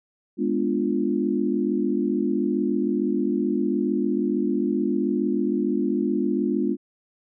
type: chord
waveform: sine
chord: G# diminished seventh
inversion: none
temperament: equal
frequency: 207.7 / 246.9 / 293.7 / 349.2 Hz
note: G#3 / B3 / D4 / F4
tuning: 0 / 0 / 0 / 0 cents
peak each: -26 dBFS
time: 0.37-6.77 s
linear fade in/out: 50 ms
effects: none